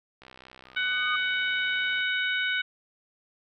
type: click train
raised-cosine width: 0.3 ms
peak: -31 dBFS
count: 116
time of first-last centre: 0.22-2.006 s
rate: 64.4 Hz
type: tone with exponential growth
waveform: sine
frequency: 1235 Hz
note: D#6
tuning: 13 cents flat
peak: -26 dBFS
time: 0.65-1.16 s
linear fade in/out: 5 ms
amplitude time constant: 110 ms
type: harmonic tone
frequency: 747 Hz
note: F#5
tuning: 16 cents sharp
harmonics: 2 / 3 / 4 / 5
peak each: -27 / -31 / -33 / -35 dBFS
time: 0.76-2.62 s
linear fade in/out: 10 ms
effects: none